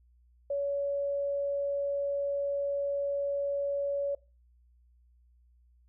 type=tone; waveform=sine; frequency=564 Hz; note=C#5; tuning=30 cents sharp; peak=-28 dBFS; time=0.5-4.15 s; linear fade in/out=5 ms; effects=noise-tail reverb RT60 0.3 s tail -22 dB re dry + added 60 Hz sine -60 dBFS peak until 5.88 s